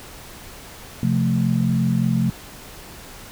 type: chord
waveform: sine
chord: F major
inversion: second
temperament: equal with one note detuned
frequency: 131.19 / 174.61 / 220 Hz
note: C3 / F3 / A3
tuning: +5 / 0 / 0 cents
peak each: -21 dBFS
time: 1.03-2.3 s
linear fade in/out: 2 ms
effects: pink hiss -40 dBFS RMS until 3.31 s